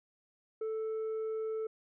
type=tone with tanh clipping; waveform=sine; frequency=440 Hz; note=A4; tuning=in tune; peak=-34 dBFS; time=0.61-1.67 s; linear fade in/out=5 ms; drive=3 dB; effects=none